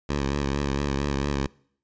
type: tone with vibrato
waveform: 10% pulse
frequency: 70.2 Hz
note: C#2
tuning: 22 cents sharp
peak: -16 dBFS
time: 0.09-1.47 s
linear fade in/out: 5 ms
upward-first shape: sine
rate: 4.4 Hz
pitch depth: 51 cents each way
effects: noise-tail reverb RT60 0.6 s tail -24 dB re dry + resampled to 16000 Hz